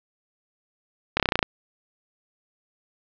slowing click train, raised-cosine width 0.3 ms, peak -3 dBFS, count 9, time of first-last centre 1.17-1.428 s, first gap 28 ms, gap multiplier 1.04, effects low-pass 5000 Hz 12 dB/octave

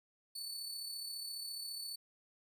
sawtooth tone with amplitude modulation, 4480 Hz, C#8, 18 cents sharp, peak -37 dBFS, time 0.35-1.96 s, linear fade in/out 10 ms, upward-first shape sine, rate 34.6 Hz, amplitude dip 40%, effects none

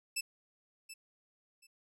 15% pulse tone with echo, 2637 Hz, E7, in tune, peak -26 dBFS, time 0.16-0.21 s, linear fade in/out 10 ms, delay 730 ms, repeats 2, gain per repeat -13 dB, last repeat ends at 1.67 s, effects none

